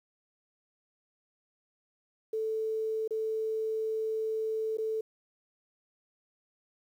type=tone with dropouts; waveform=sine; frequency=440 Hz; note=A4; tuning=in tune; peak=-29 dBFS; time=2.33-5.01 s; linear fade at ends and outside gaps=5 ms; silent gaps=3.078-3.107 / 4.772-4.783 s; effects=10-bit